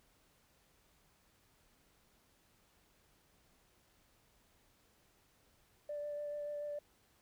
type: tone with vibrato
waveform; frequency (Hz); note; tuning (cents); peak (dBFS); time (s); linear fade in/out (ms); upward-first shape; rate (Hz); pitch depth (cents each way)
sine; 587.3; D5; 0; -38; 5.89-6.79; 5; sine; 6.9; 12
effects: tanh soft clip ceiling -34 dBFS + pink hiss -71 dBFS RMS until 7.21 s